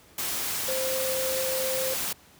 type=tone in noise; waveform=sine; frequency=523 Hz; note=C5; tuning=1 cent flat; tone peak=-28 dBFS; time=0.68-1.94 s; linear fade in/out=5 ms; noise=white; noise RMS=-30 dBFS; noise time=0.18-2.13 s; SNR=-1 dB; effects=pink hiss -55 dBFS RMS until 2.39 s + high-pass 60 Hz 12 dB/octave